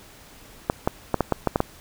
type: clicks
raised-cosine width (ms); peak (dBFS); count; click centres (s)
1; -5; 8; 0.699 / 0.875 / 1.143 / 1.207 / 1.323 / 1.473 / 1.559 / 1.604
effects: pink hiss -48 dBFS RMS until 1.8 s